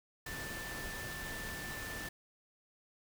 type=tone in noise; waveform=sine; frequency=1770 Hz; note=A6; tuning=10 cents sharp; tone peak=-44 dBFS; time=0.26-2.09 s; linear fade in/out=5 ms; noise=pink; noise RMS=-44 dBFS; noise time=0.26-2.09 s; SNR=-3 dB; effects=none